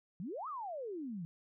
sine exponential two-way sweep, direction up then down, 158 to 1300 to 158 Hz, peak -39 dBFS, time 0.2-1.25 s, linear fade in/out 0 ms, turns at 0.48 s, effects none

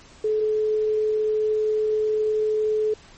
sine tone, 430 Hz, A4, 40 cents flat, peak -19 dBFS, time 0.24-2.94 s, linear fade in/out 5 ms, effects pink hiss -49 dBFS RMS until 3.17 s + MP3 32 kbps

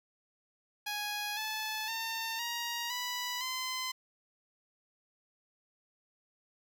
10% pulse tone with pitch steps, 830.6 / 866.9 / 904.7 / 944.2 / 985.5 / 1028.5 Hz, G#5 / A5 / A5 / A#5 / B5 / C6, 0 / -26 / +48 / +22 / -4 / -30 cents, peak -26 dBFS, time 0.86-3.92 s, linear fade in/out 10 ms, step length 510 ms, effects none

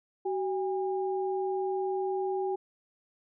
sine tone pair together, 378.9 / 808.4 Hz, F#4 / G#5, +41 / -47 cents, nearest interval octave + minor second, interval 1312 cents, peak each -29 / -34 dBFS, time 0.25-2.56 s, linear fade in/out 10 ms, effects none

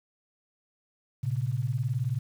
sine beating tone pair, 114.9 / 133.9 Hz, A#2 / C3, -25 / +40 cents, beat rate 19 Hz, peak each -29 dBFS, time 1.23-2.19 s, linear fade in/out 10 ms, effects 9-bit

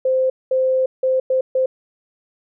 sine tone bursts at uneven times, 520 Hz, C5, 11 cents flat, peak -14 dBFS, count 5, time 0.05-0.3 / 0.51-0.86 / 1.03-1.2 / 1.3-1.41 / 1.55-1.66 s, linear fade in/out 5 ms, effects none

